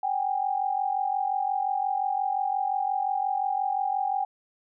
sine tone pair together, 766 / 811.7 Hz, G5 / G#5, -40 / -40 cents, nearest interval minor second, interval 100 cents, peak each -27 dBFS, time 0.03-4.25 s, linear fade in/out 5 ms, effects none

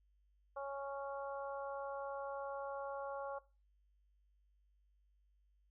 harmonic tone, 277.2 Hz, C#4, in tune, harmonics 2 / 3 / 4 / 5, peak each -43 / -47 / -48 / -52 dBFS, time 0.56-3.39 s, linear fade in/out 10 ms, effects noise-tail reverb RT60 0.3 s tail -18 dB re dry + added 50 Hz sine -70 dBFS peak until 5.7 s

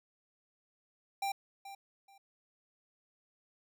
square tone with echo, 789 Hz, G5, 11 cents sharp, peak -33 dBFS, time 1.22-1.32 s, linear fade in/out 5 ms, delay 430 ms, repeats 2, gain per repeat -13 dB, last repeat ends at 2.18 s, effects none

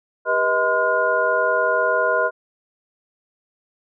sine tone cluster, 397.1 / 487 / 633 / 1028 / 1429 Hz, G4 / B4 / D#5 / C6 / F6, +22 / -24 / +30 / -31 / +39 cents, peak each -29 / -23 / -21 / -23 / -21 dBFS, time 0.25-2.31 s, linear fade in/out 50 ms, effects none

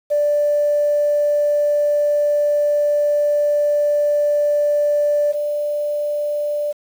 sine tone pair in turn, 587.3 / 589.5 Hz, D5 / D5, 0 / +6 cents, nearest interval unison, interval 6 cents, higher second, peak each -13 / -18 dBFS, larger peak first, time 0.1-5.33 / 5.33-6.73 s, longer first, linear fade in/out 20 ms, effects tanh soft clip ceiling -9 dBFS + 7-bit

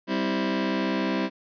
sawtooth chord, C major, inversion second, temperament just, 196.22 / 261.6 / 327 Hz, G3 / C4 / E4, +2 / 0 / -14 cents, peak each -24 / -24 / -25 dBFS, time 0.07-1.3 s, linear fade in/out 50 ms, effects resampled to 11025 Hz

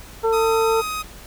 harmonic tone, 449.2 Hz, A4, 36 cents sharp, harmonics 1 / 2 / 3, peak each -17 / -23 / -27 dBFS, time 0.23-0.82 s, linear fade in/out 20 ms
sawtooth tone, 1256 Hz, D#6, 16 cents sharp, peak -21 dBFS, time 0.32-1.03 s, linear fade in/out 20 ms
effects added 50 Hz sine -42 dBFS peak until 1.26 s + pink hiss -42 dBFS RMS until 1.26 s

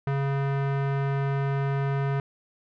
square tone with low-pass filter, 138.4 Hz, C#3, 2 cents flat, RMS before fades -26 dBFS, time 0.07-2.2 s, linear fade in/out 2 ms, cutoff 1700 Hz, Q 1.2, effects none

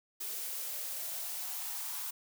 blue noise with high-pass filter sweep, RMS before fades -39 dBFS, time 0.2-2.11 s, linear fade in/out 10 ms, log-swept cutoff 390 to 1000 Hz, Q 3.8, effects none

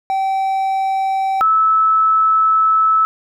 triangle / sine tone pair in turn, 772 / 1304.7 Hz, G5 / E6, -27 / -18 cents, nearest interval major sixth, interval 909 cents, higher second, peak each -13 / -10 dBFS, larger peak second, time 0.1-1.41 / 1.41-3.05 s, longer second, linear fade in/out 0 ms, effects none

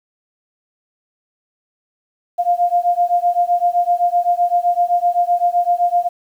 sine beating tone pair, 698.5 / 706.3 Hz, F5 / F5, 0 / +19 cents, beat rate 7.8 Hz, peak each -16 dBFS, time 2.38-6.09 s, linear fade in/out 20 ms, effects 8-bit

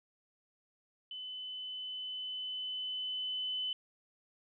sine tone with level ramp, 3020 Hz, F#7, 35 cents sharp, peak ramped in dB -41 to -33 dBFS, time 1.11-3.73 s, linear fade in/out 2 ms, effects none

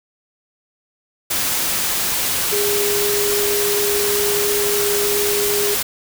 sine tone in noise, 409.7 Hz, G#4, 24 cents flat, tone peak -19 dBFS, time 2.52-5.75 s, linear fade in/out 10 ms, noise white, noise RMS -20 dBFS, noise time 1.3-5.83 s, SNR -2 dB, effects none

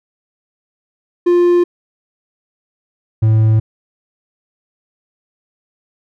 triangle tone pair in turn, 350.9 / 109.92 Hz, F4 / A2, +8 / -1 cents, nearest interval octave + minor sixth, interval 2009 cents, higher first, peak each -6 dBFS, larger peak neither, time 1.26-1.64 / 3.22-3.6 s, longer neither, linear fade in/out 10 ms, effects none

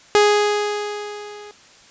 sawtooth tone with level ramp, 415.3 Hz, G#4, in tune, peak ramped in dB -6 to -33 dBFS, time 0.15-1.51 s, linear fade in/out 0 ms, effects white hiss -48 dBFS RMS until 1.9 s + resampled to 16000 Hz

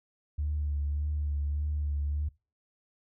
sine tone with vibrato, 73.42 Hz, D2, in tune, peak -27 dBFS, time 0.38-2.29 s, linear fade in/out 10 ms, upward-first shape sine, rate 1.7 Hz, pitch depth 31 cents each way, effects noise-tail reverb RT60 0.3 s tail -23 dB re dry + tanh soft clip ceiling -23 dBFS

